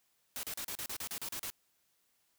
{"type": "noise bursts", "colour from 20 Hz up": "white", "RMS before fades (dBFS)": -40, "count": 11, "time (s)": [0.36, 1.501], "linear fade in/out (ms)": 0, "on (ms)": 71, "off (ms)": 36, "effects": ["white hiss -75 dBFS RMS until 2.38 s"]}